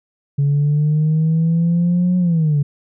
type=exponential two-way sweep; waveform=sine; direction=up then down; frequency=140.6 to 182 to 140.6 Hz; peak=-11 dBFS; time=0.38-2.63 s; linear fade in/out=10 ms; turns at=2.18 s; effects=tanh soft clip ceiling -10 dBFS